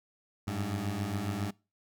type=beating tone pair; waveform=20% pulse; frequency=96.2 / 103.5 Hz; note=G2 / G#2; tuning=-32 / -5 cents; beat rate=7.3 Hz; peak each=-31 / -29 dBFS; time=0.47-1.51 s; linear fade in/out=10 ms; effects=noise-tail reverb RT60 0.3 s tail -24 dB re dry